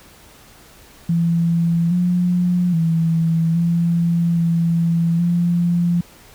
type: tone with pitch steps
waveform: sine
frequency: 168.3 / 177.8 / 164.1 / 169.6 / 167.6 / 172.9 Hz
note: E3 / F3 / E3 / E3 / E3 / F3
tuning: +36 / +31 / -8 / +50 / +29 / -17 cents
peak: -14 dBFS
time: 1.09-6.01 s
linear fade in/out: 5 ms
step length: 820 ms
effects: pink hiss -46 dBFS RMS until 6.34 s